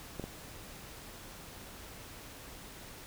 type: clicks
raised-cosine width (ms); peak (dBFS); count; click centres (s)
2; -24 / -26; 2; 0.197 / 0.24
effects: pink hiss -49 dBFS RMS until 3.06 s